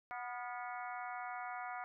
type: harmonic tone with a mistuned harmonic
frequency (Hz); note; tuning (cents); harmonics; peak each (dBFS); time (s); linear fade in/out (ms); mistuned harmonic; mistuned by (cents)
245.5; B3; -10; 3 / 4 / 5 / 6 / 7 / 8 / 9; -44 / -49 / -49 / -49 / -56 / -55 / -53; 0.11-1.84; 0; 6; -52
effects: none